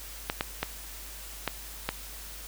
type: clicks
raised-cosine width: 0.3 ms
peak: -11 dBFS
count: 5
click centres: 0.299 / 0.409 / 0.63 / 1.477 / 1.89 s
effects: added 50 Hz sine -45 dBFS peak until 2.47 s + white hiss -44 dBFS RMS until 2.47 s